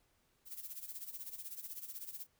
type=noise with tremolo; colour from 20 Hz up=violet; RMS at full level=-44 dBFS; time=0.45-2.27 s; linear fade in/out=50 ms; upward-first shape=sine; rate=16 Hz; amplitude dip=75%; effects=pink hiss -75 dBFS RMS until 2.39 s